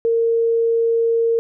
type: tone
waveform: sine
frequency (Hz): 459.8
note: A#4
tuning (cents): -24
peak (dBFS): -14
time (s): 0.05-1.39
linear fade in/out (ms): 0
effects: none